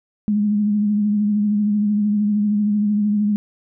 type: tone with vibrato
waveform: sine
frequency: 208 Hz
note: G#3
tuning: 3 cents sharp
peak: -15 dBFS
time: 0.28-3.36 s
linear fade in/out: 0 ms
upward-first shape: triangle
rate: 13 Hz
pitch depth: 43 cents each way
effects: none